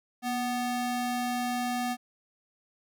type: ring-modulated tone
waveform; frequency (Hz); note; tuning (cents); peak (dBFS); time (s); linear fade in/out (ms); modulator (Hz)
square; 493.9; B4; 0; -26; 0.22-1.97; 50; 252
effects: none